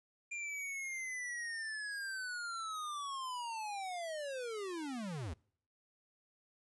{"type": "linear sweep", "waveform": "square", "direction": "down", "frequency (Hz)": [2400, 69.3], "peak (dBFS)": -40, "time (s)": [0.31, 5.34], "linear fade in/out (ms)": 10, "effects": ["noise-tail reverb RT60 0.6 s tail -26 dB re dry", "resampled to 24000 Hz"]}